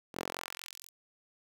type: tone with high-pass filter sweep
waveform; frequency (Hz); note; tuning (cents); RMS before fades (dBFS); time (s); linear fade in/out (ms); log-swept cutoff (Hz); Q
sawtooth; 44.24; F1; +23; -43; 0.13-0.91; 50; 250 to 9400; 0.88
effects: 10-bit